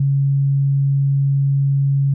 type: tone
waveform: sine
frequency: 138.59 Hz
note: C#3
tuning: in tune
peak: -13 dBFS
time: 0-2.14 s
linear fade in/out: 5 ms
effects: none